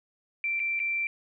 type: tone with dropouts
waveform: sine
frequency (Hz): 2349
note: D7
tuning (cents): 0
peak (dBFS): -26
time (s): 0.44-1.07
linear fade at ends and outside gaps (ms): 1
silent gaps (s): 0.595-0.6 / 0.793-0.8
effects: none